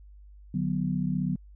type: chord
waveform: sine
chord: B minor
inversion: first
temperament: equal with one note detuned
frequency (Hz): 149.66 / 185 / 246.9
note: D3 / F#3 / B3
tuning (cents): +33 / 0 / 0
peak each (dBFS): -30 / -28 / -32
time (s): 0.54-1.36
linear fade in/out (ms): 5
effects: added 50 Hz sine -47 dBFS peak until 1.55 s